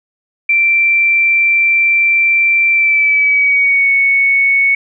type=tone with pitch glide; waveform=sine; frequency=2349 to 2217 Hz; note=D7 to C#7; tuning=0 to 0 cents; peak=-8 dBFS; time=0.49-4.75 s; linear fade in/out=5 ms; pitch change=-100 cents; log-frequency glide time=2.71-3.91 s; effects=none